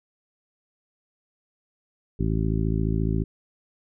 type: harmonic tone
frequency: 54.4 Hz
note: A1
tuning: 19 cents flat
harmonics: 1 / 2 / 3 / 4 / 5 / 6 / 7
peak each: -26 / -27 / -27 / -32 / -32 / -35 / -34 dBFS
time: 2.19-3.24 s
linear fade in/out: 10 ms
effects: none